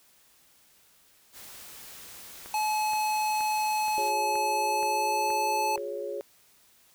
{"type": "noise", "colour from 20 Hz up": "white", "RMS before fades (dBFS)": -46, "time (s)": [1.32, 4.13], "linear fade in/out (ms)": 50}
{"type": "click train", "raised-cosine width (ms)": 0.5, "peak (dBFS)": -28, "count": 8, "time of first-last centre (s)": [2.46, 5.778], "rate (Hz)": 2.11}
{"type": "tone with pitch glide", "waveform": "square", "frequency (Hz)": [856, 866.4], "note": ["A5", "A5"], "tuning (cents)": [-48, -27], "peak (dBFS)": -26, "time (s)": [2.54, 5.76], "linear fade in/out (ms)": 2, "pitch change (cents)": 21, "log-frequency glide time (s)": [3.96, 5.37]}
{"type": "chord", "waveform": "sine", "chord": "Db major", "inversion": "first", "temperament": "equal with one note detuned", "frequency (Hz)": [357.6, 415.3, 554.4], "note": ["F4", "Ab4", "Db5"], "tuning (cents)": [41, 0, 0], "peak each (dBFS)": [-39, -35, -35], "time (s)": [3.98, 6.21], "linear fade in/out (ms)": 0}
{"effects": ["white hiss -61 dBFS RMS until 6.94 s"]}